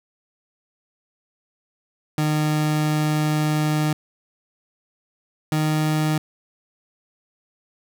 30% pulse tone pair in turn, 152.5 / 154.36 Hz, D#3 / D#3, -34 / -13 cents, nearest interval unison, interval 21 cents, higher second, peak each -16 dBFS, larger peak neither, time 2.18-3.93 / 5.52-6.18 s, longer first, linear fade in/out 2 ms, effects none

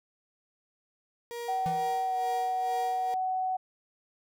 35% pulse tone with tremolo, 472.9 Hz, A#4, 25 cents sharp, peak -33 dBFS, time 1.31-3.14 s, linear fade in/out 0 ms, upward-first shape sine, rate 2.2 Hz, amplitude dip 65%
sine tone with pitch glide, 759 to 747.7 Hz, F#5 to F#5, +44 to +18 cents, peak -27 dBFS, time 1.48-3.57 s, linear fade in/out 10 ms, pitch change -26 cents, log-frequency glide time 2.06-2.15 s
square tone with exponential decay, 166.7 Hz, E3, 20 cents sharp, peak -31 dBFS, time 1.66-2 s, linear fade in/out 0 ms, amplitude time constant 72 ms
effects none

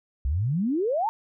sine exponential sweep, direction up, 60.9 to 932.3 Hz, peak -22 dBFS, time 0.25-1.09 s, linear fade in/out 0 ms, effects none

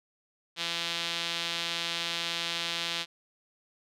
sawtooth tone with band-pass filter, 169.1 Hz, E3, 44 cents sharp, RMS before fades -33 dBFS, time 0.56-3.06 s, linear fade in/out 50 ms, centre 3600 Hz, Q 2.2, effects none

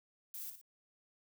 violet noise with echo, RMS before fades -45 dBFS, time 0.34-0.5 s, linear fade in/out 2 ms, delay 57 ms, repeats 2, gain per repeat -7 dB, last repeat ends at 0.614 s, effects none

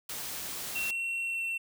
white noise, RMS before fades -38 dBFS, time 0.09-0.91 s, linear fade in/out 5 ms
triangle tone with pitch glide, 2722 to 2705 Hz, F7 to E7, -45 to +44 cents, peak -29 dBFS, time 0.75-1.58 s, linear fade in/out 10 ms, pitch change -11 cents, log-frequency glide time 1.25-1.4 s
effects none

